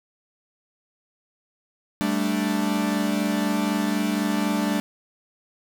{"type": "chord", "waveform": "45% pulse", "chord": "G suspended second", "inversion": "none", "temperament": "equal", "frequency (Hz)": [196, 220, 293.7], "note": ["G3", "A3", "D4"], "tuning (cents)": [0, 0, 0], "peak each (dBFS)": -26, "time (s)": [2.01, 4.8], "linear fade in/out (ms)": 0, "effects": []}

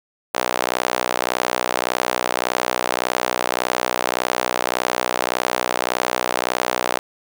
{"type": "tone with high-pass filter", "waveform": "sawtooth", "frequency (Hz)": 61.74, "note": "B1", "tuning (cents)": 0, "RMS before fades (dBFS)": -22, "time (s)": [0.34, 6.99], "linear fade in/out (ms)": 5, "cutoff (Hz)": 630, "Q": 1.2, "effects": []}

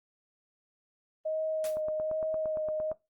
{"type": "tone with vibrato", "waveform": "sine", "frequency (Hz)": 625, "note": "D#5", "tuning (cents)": 8, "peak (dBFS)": -29, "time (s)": [1.25, 2.93], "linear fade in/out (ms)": 10, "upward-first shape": "sine", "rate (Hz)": 1.2, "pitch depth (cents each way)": 17}
{"type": "noise with exponential decay", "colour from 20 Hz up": "white", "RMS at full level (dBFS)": -37, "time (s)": [1.64, 1.81], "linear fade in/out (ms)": 2, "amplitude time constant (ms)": 36}
{"type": "click train", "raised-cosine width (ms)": 1, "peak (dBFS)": -29, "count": 11, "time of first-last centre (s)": [1.77, 2.915], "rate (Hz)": 8.73}
{"effects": ["noise-tail reverb RT60 0.2 s tail -18 dB re dry", "Opus 32 kbps"]}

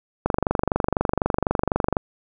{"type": "click train", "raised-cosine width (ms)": 1, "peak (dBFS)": -5, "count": 42, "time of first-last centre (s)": [0.26, 1.968], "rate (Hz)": 24, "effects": []}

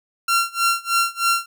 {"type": "tone with tremolo", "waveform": "sawtooth", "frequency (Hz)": 1370, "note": "F6", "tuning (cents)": -34, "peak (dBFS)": -11, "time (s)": [0.28, 1.46], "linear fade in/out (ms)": 5, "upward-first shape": "sine", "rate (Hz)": 3.2, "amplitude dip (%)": 95, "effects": []}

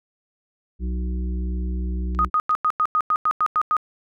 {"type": "harmonic tone", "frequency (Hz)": 61.74, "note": "B1", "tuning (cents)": 0, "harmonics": [1, 3, 5, 6], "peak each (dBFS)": [-23, -32, -39, -42], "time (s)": [0.79, 2.3], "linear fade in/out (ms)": 50}
{"type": "clicks", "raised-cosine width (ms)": 0.2, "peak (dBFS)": [-29, -24], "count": 2, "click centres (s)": [2.149, 2.509]}
{"type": "tone bursts", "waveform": "sine", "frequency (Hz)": 1244.5, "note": "D#6", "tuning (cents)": 0, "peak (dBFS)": -16, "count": 11, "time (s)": [2.19, 3.767], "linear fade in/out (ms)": 0, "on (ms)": 57, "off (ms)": 95}
{"effects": []}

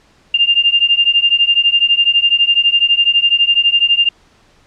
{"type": "beating tone pair", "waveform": "sine", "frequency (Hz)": [2794, 2806], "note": ["F7", "F7"], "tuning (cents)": [0, 8], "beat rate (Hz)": 12, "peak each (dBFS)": -12, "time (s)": [0.34, 4.09], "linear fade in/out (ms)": 5, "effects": ["pink hiss -51 dBFS RMS until 4.66 s", "low-pass 6000 Hz 12 dB/octave"]}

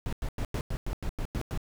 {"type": "noise bursts", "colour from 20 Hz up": "brown", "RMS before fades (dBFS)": -31, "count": 10, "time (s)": [0.06, 1.575], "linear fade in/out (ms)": 0, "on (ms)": 66, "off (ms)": 95, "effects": []}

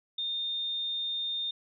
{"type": "tone", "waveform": "sine", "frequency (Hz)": 3640, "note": "A#7", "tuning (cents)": -42, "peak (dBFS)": -30, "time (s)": [0.18, 1.51], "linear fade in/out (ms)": 5, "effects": []}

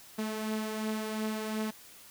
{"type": "beating tone pair", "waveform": "sawtooth", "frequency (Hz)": [216.5, 219.3], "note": ["A3", "A3"], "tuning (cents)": [-28, -6], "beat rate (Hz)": 2.8, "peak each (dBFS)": [-29, -36], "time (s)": [0.18, 1.71], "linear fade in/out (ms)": 10, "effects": ["white hiss -53 dBFS RMS until 2.1 s"]}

